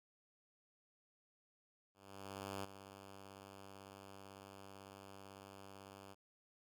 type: tone with ADSR envelope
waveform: 5% pulse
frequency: 98 Hz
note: G2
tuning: in tune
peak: -31 dBFS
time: 1.94-6.15 s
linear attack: 700 ms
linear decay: 12 ms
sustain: -12 dB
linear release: 28 ms
effects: none